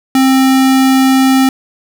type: tone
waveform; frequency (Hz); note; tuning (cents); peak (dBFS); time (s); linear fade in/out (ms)
square; 264.3; C4; +18; -7; 0.15-1.49; 2
effects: none